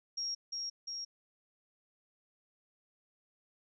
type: tone with echo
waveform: sine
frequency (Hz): 5588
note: F8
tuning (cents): 0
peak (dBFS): -34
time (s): 0.17-0.35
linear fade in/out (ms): 10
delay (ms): 350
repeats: 2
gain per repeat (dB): -2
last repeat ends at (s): 1.05
effects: none